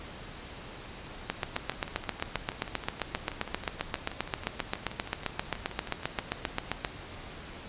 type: two click trains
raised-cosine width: 0.3 ms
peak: -23 / -12 dBFS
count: 30 / 43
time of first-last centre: 1.56-6.193 / 1.3-6.848 s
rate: 6.26 / 7.57 Hz
effects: pink hiss -44 dBFS RMS until 7.68 s + resampled to 8000 Hz